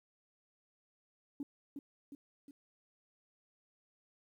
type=tone with echo; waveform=sine; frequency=282.4 Hz; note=C#4; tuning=32 cents sharp; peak=-36 dBFS; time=1.4-1.43 s; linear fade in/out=2 ms; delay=360 ms; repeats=3; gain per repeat=-5 dB; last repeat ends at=2.51 s; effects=tanh soft clip ceiling -33 dBFS + 12-bit